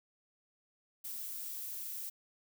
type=noise; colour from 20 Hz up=violet; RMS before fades=-42 dBFS; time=1.04-2.1 s; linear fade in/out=10 ms; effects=none